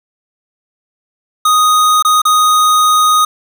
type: tone with dropouts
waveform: square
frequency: 1244.5 Hz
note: D#6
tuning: in tune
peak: -8 dBFS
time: 1.45-3.25 s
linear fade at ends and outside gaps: 5 ms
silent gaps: 2.025-2.048 / 2.218-2.252 s
effects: none